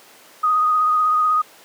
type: tone with vibrato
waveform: sine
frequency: 1244.5 Hz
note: D#6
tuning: in tune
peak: -14 dBFS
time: 0.43-1.42 s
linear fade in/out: 10 ms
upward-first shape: sine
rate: 16 Hz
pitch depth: 22 cents each way
effects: pink hiss -46 dBFS RMS until 1.64 s + high-pass 400 Hz 12 dB/octave